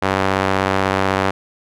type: tone with band-pass filter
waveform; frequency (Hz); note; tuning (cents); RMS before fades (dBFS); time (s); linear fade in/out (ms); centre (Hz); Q
sawtooth; 96.1; G2; -34; -18; 0.02-1.31; 10; 1100; 0.68
effects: none